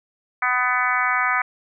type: harmonic tone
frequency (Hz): 250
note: B3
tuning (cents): +21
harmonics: 3 / 4 / 5 / 6 / 7 / 8 / 9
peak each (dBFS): -28 / -27 / -23 / -25 / -27 / -26 / -26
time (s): 0.42-1.42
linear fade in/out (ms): 5
effects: none